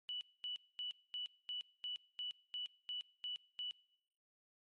sine tone bursts, 2960 Hz, F#7, in tune, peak -40 dBFS, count 11, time 0.09-3.71 s, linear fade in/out 0 ms, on 120 ms, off 230 ms, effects noise-tail reverb RT60 0.8 s tail -23 dB re dry + MP3 48 kbps

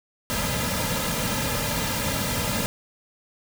pink noise with comb filter, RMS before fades -26 dBFS, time 0.3-2.66 s, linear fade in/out 0 ms, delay 2.7 ms, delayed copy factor -0.75, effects none

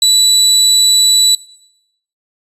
30% pulse tone, 3951 Hz, B7, in tune, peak -4 dBFS, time 0.02-1.35 s, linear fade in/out 2 ms, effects noise-tail reverb RT60 0.8 s tail -21 dB re dry + resampled to 32000 Hz

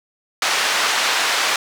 pink band-pass noise, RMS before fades -19 dBFS, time 0.42-1.56 s, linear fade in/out 2 ms, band 970 to 5900 Hz, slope 12 dB/octave, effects none

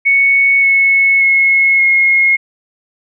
sine tone with pitch steps, 2217 / 2197 / 2176 / 2156 Hz, C#7 / C#7 / C#7 / C#7, 0 / -16 / -33 / -49 cents, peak -7 dBFS, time 0.05-2.37 s, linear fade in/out 20 ms, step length 580 ms, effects none

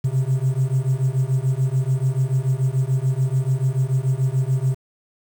triangle beating tone pair, 128.1 / 135 Hz, C3 / C#3, -36 / -45 cents, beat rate 6.9 Hz, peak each -18 dBFS, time 0.04-4.75 s, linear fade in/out 10 ms, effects tanh soft clip ceiling -9 dBFS + 7-bit

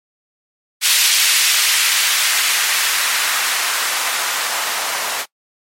blue noise with band-pass filter sweep, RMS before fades -17 dBFS, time 0.81-5.26 s, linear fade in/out 50 ms, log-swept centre 2800 to 800 Hz, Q 0.96, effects noise-tail reverb RT60 0.1 s tail -23 dB re dry + MP3 64 kbps

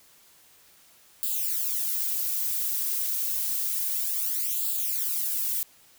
violet noise with flanger, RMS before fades -28 dBFS, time 1.23-5.63 s, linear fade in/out 0 ms, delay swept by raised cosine 0.25 to 3.75 ms, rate 0.29 Hz, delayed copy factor +0.9, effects white hiss -57 dBFS RMS until 5.98 s

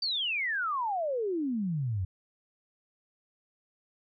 sine exponential sweep, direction down, 4699 to 87.31 Hz, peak -28 dBFS, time 0.02-2.05 s, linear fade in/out 5 ms, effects none

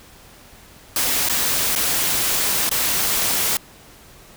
white noise with dropouts, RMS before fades -20 dBFS, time 0.96-3.57 s, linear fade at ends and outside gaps 1 ms, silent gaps 1.288-1.296 / 1.752-1.76 / 2.692-2.713 s, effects pink hiss -46 dBFS RMS until 4.36 s

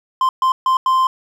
triangle tone bursts at uneven times, 1043 Hz, C6, 6 cents flat, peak -10 dBFS, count 4, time 0.21-0.29 / 0.42-0.52 / 0.66-0.77 / 0.86-1.07 s, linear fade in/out 2 ms, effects none

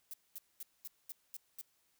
violet noise bursts, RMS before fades -45 dBFS, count 7, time 0.11-1.612 s, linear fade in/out 0 ms, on 26 ms, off 220 ms, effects white hiss -75 dBFS RMS until 1.99 s

